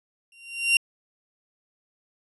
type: tone with exponential growth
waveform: 40% pulse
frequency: 2763 Hz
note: F7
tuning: 19 cents flat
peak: -13 dBFS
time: 0.32-0.77 s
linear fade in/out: 2 ms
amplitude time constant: 97 ms
effects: resampled to 32000 Hz